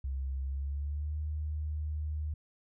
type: tone with pitch glide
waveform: sine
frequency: 67 to 76.08 Hz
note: C2 to D#2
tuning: +42 to -38 cents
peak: -32 dBFS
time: 0.04-2.34 s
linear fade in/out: 5 ms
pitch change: +220 cents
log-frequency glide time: 0.43-1.17 s
effects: none